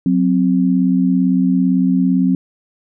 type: tone pair together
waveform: sine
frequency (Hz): 183.81 / 261.6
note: F#3 / C4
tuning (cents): -11 / 0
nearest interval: tritone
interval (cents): 611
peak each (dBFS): -14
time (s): 0.06-2.35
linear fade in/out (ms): 2
effects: none